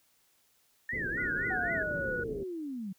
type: tone with vibrato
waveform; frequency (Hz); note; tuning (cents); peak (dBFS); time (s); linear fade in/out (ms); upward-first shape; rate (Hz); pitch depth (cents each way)
sine; 1777; A6; +17; -32; 0.89-1.83; 2; triangle; 3.9; 260
type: low-pass noise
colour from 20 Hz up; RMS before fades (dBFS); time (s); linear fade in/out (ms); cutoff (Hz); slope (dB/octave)
white; -40; 0.92-2.44; 10; 480; 48
type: tone with pitch glide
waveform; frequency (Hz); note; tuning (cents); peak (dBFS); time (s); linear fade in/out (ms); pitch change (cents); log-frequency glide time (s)
sine; 1451 to 1464.5; F#6 to F#6; -34 to -18; -33; 1.17-2.24; 10; +16; 1.28-1.75
type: linear sweep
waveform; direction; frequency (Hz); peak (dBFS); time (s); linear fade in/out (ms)
sine; down; 764 to 180; -35; 1.5-2.93; 10
effects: white hiss -69 dBFS RMS until 2.98 s